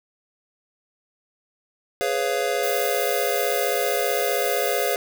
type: chord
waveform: square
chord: C# dominant seventh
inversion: second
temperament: just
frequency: 415.8 / 498.9 / 554.4 / 693 Hz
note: G#4 / B4 / C#5 / E#5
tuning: +2 / +17 / 0 / -14 cents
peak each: -28 dBFS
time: 2.01-4.96 s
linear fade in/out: 0 ms
type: noise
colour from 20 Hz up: violet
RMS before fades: -30 dBFS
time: 2.63-4.95 s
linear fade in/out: 2 ms
effects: none